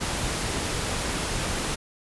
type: noise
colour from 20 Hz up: pink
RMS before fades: -28 dBFS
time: 0-1.76 s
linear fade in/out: 20 ms
effects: resampled to 24000 Hz